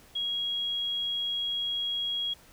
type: tone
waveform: sine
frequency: 3300 Hz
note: G#7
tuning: 12 cents flat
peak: -28 dBFS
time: 0.15-2.34 s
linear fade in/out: 10 ms
effects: pink hiss -56 dBFS RMS until 2.52 s